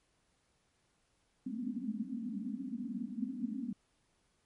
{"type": "band-pass noise", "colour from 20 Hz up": "pink", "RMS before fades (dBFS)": -39, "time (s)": [1.46, 3.73], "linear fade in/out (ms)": 5, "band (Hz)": [200, 270], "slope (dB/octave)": 96, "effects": ["pink hiss -75 dBFS RMS until 4.45 s", "MP3 48 kbps"]}